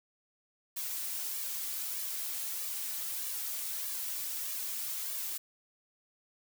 blue noise with flanger, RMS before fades -37 dBFS, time 0.76-5.38 s, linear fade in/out 10 ms, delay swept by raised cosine 1.7 to 3.5 ms, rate 1.6 Hz, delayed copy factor +0.65, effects none

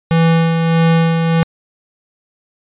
square tone with tremolo, 164.81 Hz, E3, in tune, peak -9 dBFS, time 0.11-1.43 s, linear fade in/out 0 ms, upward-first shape sine, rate 1.6 Hz, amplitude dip 40%, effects resampled to 8000 Hz

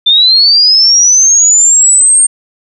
sine linear sweep, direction up, 3541 to 8700 Hz, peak -3 dBFS, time 0.06-2.27 s, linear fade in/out 10 ms, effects none

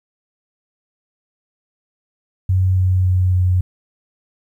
sine tone with pitch steps, 93.2 / 92.5 / 91.81 / 91.12 Hz, F#2 / F#2 / F#2 / F#2, +13 / 0 / -13 / -26 cents, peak -12 dBFS, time 2.49-3.61 s, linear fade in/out 5 ms, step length 280 ms, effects 9-bit

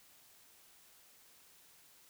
silence, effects white hiss -63 dBFS RMS until 2.09 s

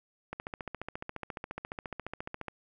click train, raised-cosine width 0.5 ms, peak -22 dBFS, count 32, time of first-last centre 0.33-2.483 s, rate 14.4 Hz, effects none

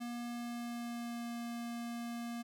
square tone with pitch glide, 238.7 to 235.7 Hz, A#3 to A#3, +41 to +19 cents, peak -40 dBFS, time 0-2.43 s, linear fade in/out 20 ms, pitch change -22 cents, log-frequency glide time 0.27-1.31 s, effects none

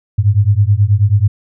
sine beating tone pair, 98 / 107.3 Hz, G2 / A2, 0 / -43 cents, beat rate 9.3 Hz, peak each -11 dBFS, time 0.18-1.28 s, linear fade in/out 10 ms, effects none

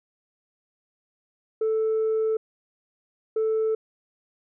sine tone bursts at uneven times, 440 Hz, A4, in tune, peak -19 dBFS, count 2, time 1.61-2.37 / 3.36-3.75 s, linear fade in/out 5 ms, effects tanh soft clip ceiling -19 dBFS

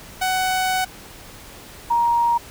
sawtooth / sine tone pair in turn, 747 / 941.2 Hz, F#5 / A#5, +16 / +16 cents, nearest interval major third, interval 400 cents, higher second, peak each -15 dBFS, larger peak neither, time 0.21-0.85 / 1.9-2.38 s, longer first, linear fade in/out 10 ms, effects pink hiss -41 dBFS RMS until 2.5 s

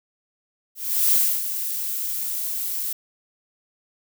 violet noise with ADSR envelope, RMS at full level -17 dBFS, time 0.75-2.93 s, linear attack 380 ms, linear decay 280 ms, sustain -10 dB, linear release 4 ms, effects none

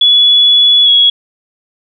sine tone with pitch glide, 3406 to 3340 Hz, G#7 to G#7, +43 to +9 cents, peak -4 dBFS, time 0.01-1.1 s, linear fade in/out 5 ms, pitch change -34 cents, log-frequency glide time 0.84-0.89 s, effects none

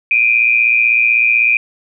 sine tone pair together, 2373 / 2489 Hz, D7 / D#7, +17 / 0 cents, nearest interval minor second, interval 83 cents, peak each -12 dBFS, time 0.11-1.57 s, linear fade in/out 2 ms, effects none

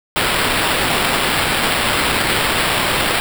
violet noise with sample-and-hold, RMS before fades -17 dBFS, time 0.16-3.2 s, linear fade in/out 0 ms, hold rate 6300 Hz, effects none

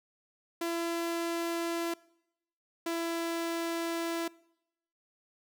sawtooth tone pair in turn, 337.2 / 334.5 Hz, E4 / E4, +39 / +25 cents, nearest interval unison, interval 14 cents, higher first, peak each -27 dBFS, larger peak neither, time 0.61-1.94 / 2.86-4.28 s, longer second, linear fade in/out 5 ms, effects noise-tail reverb RT60 0.8 s tail -23 dB re dry

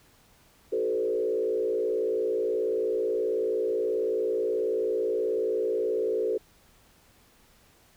sine tone with frequency modulation, 440 Hz, A4, in tune, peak -24 dBFS, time 0.72-6.38 s, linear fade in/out 10 ms, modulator 58.5 Hz, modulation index 1.2, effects pink hiss -60 dBFS RMS until 7.96 s

